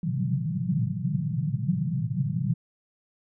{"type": "band-pass noise", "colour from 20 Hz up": "white", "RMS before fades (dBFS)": -27, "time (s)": [0.03, 2.54], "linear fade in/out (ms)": 2, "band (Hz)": [110, 190], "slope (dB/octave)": 96, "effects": []}